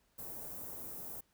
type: band-stop noise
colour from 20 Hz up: white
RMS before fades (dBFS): -45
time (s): 0.18-1.21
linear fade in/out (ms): 10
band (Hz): 680 to 15000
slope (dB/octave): 12
effects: pink hiss -74 dBFS RMS until 1.33 s